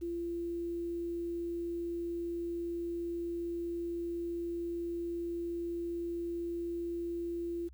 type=tone with quantisation; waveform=sine; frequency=342.2 Hz; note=F4; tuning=35 cents flat; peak=-34 dBFS; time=0.01-7.69 s; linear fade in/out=20 ms; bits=10; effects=added 64 Hz sine -51 dBFS peak until 7.73 s